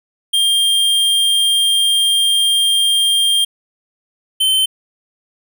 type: tone pair in turn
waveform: square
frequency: 3199 / 3087 Hz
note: G7 / G7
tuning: +34 / -27 cents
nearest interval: minor second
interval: 61 cents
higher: first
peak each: -12 dBFS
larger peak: neither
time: 0.33-3.45 / 4.4-4.66 s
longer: first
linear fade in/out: 10 ms
effects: none